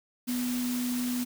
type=tone in noise; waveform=sine; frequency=246.9 Hz; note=B3; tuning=in tune; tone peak=-28 dBFS; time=0.27-1.25 s; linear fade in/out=20 ms; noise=white; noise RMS=-38 dBFS; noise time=0.27-1.25 s; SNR=+7 dB; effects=none